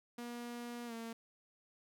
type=tone with pitch glide; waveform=sawtooth; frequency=239.3 to 228.6 Hz; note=A#3 to A#3; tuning=+46 to -34 cents; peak=-39 dBFS; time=0.18-1.13 s; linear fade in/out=5 ms; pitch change=-80 cents; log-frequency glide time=0.86-0.93 s; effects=none